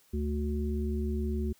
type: harmonic tone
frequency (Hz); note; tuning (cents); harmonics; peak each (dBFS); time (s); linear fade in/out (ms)
73.42; D2; 0; 1 / 3 / 5; -30 / -34 / -37; 0.13-1.53; 10
effects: white hiss -64 dBFS RMS until 1.59 s